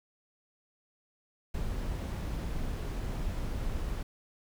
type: noise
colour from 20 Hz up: brown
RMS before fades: -34 dBFS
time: 1.54-4.03 s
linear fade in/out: 5 ms
effects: none